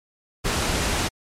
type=noise; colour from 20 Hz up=pink; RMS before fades=-23 dBFS; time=0.44-1.09 s; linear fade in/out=20 ms; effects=low-pass 9000 Hz 12 dB/octave + MP3 64 kbps